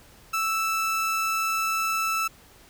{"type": "tone", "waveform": "30% pulse", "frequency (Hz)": 1318.5, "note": "E6", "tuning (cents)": 0, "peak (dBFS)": -21, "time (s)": [0.33, 2.28], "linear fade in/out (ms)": 10, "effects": ["pink hiss -53 dBFS RMS until 2.69 s"]}